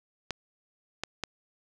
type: clicks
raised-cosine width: 0.2 ms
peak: -14 dBFS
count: 3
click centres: 0.307 / 1.036 / 1.237 s
effects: none

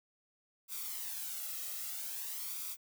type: noise with flanger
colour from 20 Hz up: blue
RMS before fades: -41 dBFS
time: 0.68-2.77 s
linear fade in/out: 50 ms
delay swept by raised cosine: 0.84 to 1.56 ms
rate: 0.51 Hz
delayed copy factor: +0.6
effects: none

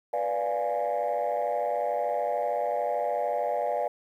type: chord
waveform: sine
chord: B diminished seventh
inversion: none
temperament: equal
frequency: 493.9 / 587.3 / 698.5 / 830.6 Hz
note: B4 / D5 / F5 / Ab5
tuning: 0 / 0 / 0 / 0 cents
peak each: -31 / -28 / -29 / -31 dBFS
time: 0.13-3.88 s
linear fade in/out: 5 ms
effects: tanh soft clip ceiling -20 dBFS + 10-bit

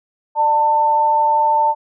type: tone pair together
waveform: sine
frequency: 597 / 893.7 Hz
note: D5 / A5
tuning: +28 / +27 cents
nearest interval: perfect fifth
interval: 699 cents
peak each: -22 / -12 dBFS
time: 0.35-1.75 s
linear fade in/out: 50 ms
effects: none

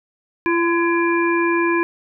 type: harmonic tone with a mistuned harmonic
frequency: 340.3 Hz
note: F4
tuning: 45 cents flat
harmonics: 1 / 3 / 5 / 7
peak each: -17 / -22 / -24 / -25 dBFS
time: 0.46-1.83 s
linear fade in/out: 0 ms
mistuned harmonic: 5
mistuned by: -30 cents
effects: none

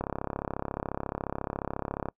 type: click train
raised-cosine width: 1 ms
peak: -17 dBFS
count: 72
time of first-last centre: 0.01-2.086 s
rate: 34.2 Hz
effects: noise-tail reverb RT60 0.1 s tail -25 dB re dry

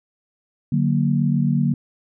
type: chord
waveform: sine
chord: D augmented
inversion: none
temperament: equal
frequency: 146.83 / 185 / 233.1 Hz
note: D3 / F#3 / A#3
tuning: 0 / 0 / 0 cents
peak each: -19 / -22 / -21 dBFS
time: 0.72-1.74 s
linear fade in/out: 5 ms
effects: none

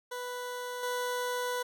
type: tone with level steps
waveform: 20% pulse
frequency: 493.9 Hz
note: B4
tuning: in tune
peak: -31 / -26 dBFS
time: 0.11-1.63 s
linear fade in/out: 10 ms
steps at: 0.83 s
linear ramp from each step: 2 ms
effects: none

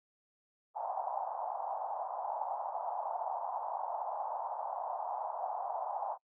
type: band-pass noise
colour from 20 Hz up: white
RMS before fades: -38 dBFS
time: 0.74-6.18 s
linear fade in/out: 50 ms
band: 690 to 900 Hz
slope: 48 dB/octave
effects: noise-tail reverb RT60 0.1 s tail -24 dB re dry

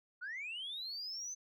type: linear sweep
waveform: sine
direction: up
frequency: 1396.9 to 6220 Hz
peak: -39 dBFS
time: 0.21-1.35 s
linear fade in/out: 20 ms
effects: tanh soft clip ceiling -37 dBFS

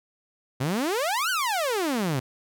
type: exponential two-way sweep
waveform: sawtooth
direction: up then down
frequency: 121.9 to 1560 to 121.9 Hz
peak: -20 dBFS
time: 0.6-2.2 s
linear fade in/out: 10 ms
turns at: 1.3 s
effects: none

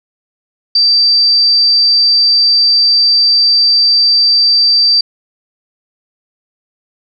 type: tone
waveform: sine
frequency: 4667 Hz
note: D8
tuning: 12 cents flat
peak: -6 dBFS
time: 0.75-5.01 s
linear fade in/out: 5 ms
effects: none

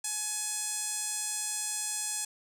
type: tone with band-pass filter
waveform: sawtooth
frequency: 845 Hz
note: G#5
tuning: 30 cents sharp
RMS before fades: -34 dBFS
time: 0.04-2.25 s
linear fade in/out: 5 ms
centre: 8200 Hz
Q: 3.2
effects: none

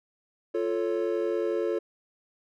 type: chord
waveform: triangle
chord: F augmented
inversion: none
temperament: equal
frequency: 349.2 / 440 / 554.4 Hz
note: F4 / A4 / C#5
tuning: 0 / 0 / 0 cents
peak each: -27 / -27 / -30 dBFS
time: 0.54-1.79 s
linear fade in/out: 10 ms
effects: none

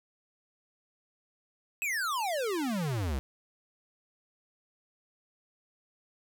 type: exponential sweep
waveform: square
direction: down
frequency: 2637 to 61.9 Hz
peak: -30 dBFS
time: 1.82-3.19 s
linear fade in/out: 0 ms
effects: none

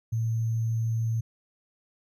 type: tone with sample-and-hold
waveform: sine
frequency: 113.3 Hz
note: A#2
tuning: 49 cents flat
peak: -24 dBFS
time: 0.12-1.21 s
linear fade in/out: 10 ms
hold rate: 6300 Hz
effects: resampled to 32000 Hz

